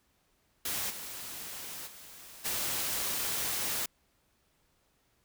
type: noise with level steps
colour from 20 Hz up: white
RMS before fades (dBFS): -34 / -42 / -50 / -33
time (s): 0.65-3.86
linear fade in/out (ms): 5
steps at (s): 0.89 / 1.86 / 2.44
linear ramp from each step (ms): 20
effects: pink hiss -72 dBFS RMS until 5.24 s